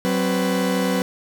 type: tone cluster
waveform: 40% pulse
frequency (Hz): 188 / 263.5 / 494.7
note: F#3 / C4 / B4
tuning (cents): +28 / +12 / +3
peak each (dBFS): -21 / -24 / -23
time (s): 0.05-1.02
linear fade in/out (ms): 0
effects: none